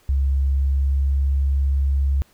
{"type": "tone with pitch glide", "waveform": "sine", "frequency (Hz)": [68.2, 68.79], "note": ["C#2", "C#2"], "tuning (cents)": [-28, -13], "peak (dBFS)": -16, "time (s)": [0.09, 2.22], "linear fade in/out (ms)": 0, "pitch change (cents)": 15, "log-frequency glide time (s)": [0.37, 1.22], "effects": ["pink hiss -57 dBFS RMS until 2.33 s"]}